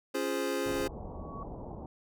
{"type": "chord", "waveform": "square", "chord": "Db major seventh", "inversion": "none", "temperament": "equal with one note detuned", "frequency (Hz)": [277.2, 346.8, 415.3, 523.3], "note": ["Db4", "F4", "Ab4", "C5"], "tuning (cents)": [0, -12, 0, 0], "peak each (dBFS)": [-37, -37, -36, -36], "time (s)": [0.14, 0.88], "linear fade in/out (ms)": 10}
{"type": "low-pass noise", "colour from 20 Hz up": "pink", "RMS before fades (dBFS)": -42, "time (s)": [0.66, 1.86], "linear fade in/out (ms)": 2, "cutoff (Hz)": 950, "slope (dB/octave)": 48}
{"type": "tone with exponential growth", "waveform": "sine", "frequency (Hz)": 1122, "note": "C#6", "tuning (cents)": 21, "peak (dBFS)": -39, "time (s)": [0.83, 1.43], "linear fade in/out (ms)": 2, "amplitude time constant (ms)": 130}
{"effects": []}